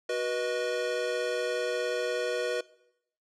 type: chord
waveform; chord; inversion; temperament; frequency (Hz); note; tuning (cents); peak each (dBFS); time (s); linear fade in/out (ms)
square; B major; second; equal with one note detuned; 370 / 486.8 / 622.3; F#4 / B4 / D#5; 0 / -25 / 0; -36 / -31 / -35; 0.09-2.61; 5
effects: noise-tail reverb RT60 0.8 s tail -21 dB re dry + low-pass 7000 Hz 12 dB/octave